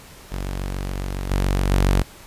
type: tone with level steps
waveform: sawtooth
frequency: 47.17 Hz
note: F#1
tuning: 34 cents sharp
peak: -21 / -14 / -11 dBFS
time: 0.31-2.03 s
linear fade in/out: 20 ms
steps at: 1.31 / 1.71 s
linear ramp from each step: 2 ms
effects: pink hiss -44 dBFS RMS until 2.26 s + resampled to 32000 Hz